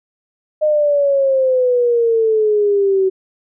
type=exponential sweep; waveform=sine; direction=down; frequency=616 to 376.5 Hz; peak=-11 dBFS; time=0.61-3.1 s; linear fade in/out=20 ms; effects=none